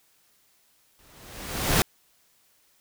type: noise with exponential growth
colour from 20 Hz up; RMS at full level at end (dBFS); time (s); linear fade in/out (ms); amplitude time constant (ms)
pink; -19; 0.99-1.82; 0; 180
effects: white hiss -64 dBFS RMS until 2.8 s